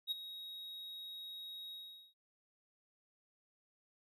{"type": "tone with ADSR envelope", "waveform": "triangle", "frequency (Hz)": 3784, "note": "A#7", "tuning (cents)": 25, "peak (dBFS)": -31, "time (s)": [0.07, 2.14], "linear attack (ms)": 43, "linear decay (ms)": 17, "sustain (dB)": -13, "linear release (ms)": 420, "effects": []}